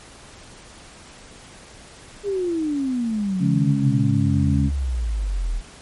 sine exponential sweep, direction down, 415.3 to 38 Hz, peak -20 dBFS, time 2.23-5.62 s, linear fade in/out 50 ms
harmonic tone, 69.3 Hz, C#2, in tune, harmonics 2 / 3 / 4, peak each -20 / -22 / -23 dBFS, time 3.39-4.71 s, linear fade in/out 50 ms
effects pink hiss -44 dBFS RMS until 5.81 s + MP3 48 kbps

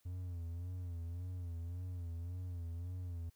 triangle tone with vibrato, 87.31 Hz, F2, in tune, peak -38 dBFS, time 0.05-3.3 s, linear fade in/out 10 ms, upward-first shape sine, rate 1.8 Hz, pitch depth 74 cents each way, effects white hiss -75 dBFS RMS until 3.35 s

